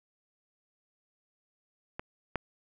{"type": "clicks", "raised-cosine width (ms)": 0.5, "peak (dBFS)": [-21, -15], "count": 2, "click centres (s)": [1.995, 2.357], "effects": []}